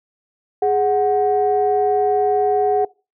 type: tone pair together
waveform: sine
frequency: 415.3 / 740 Hz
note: G#4 / F#5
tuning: 0 / 0 cents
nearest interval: minor seventh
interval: 1000 cents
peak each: -16 dBFS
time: 0.62-2.85 s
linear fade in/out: 5 ms
effects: noise-tail reverb RT60 0.3 s tail -23 dB re dry + tanh soft clip ceiling -7 dBFS